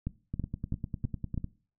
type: two click trains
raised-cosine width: 5 ms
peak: -21 / -19 dBFS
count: 12 / 5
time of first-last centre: 0.34-1.443 / 0.07-1.377 s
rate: 9.97 / 3.06 Hz
effects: noise-tail reverb RT60 0.4 s tail -19 dB re dry